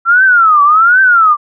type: tone with vibrato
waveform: sine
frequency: 1336 Hz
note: E6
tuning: 23 cents sharp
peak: -4 dBFS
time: 0.05-1.37 s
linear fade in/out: 50 ms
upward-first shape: triangle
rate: 1.3 Hz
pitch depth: 280 cents each way
effects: none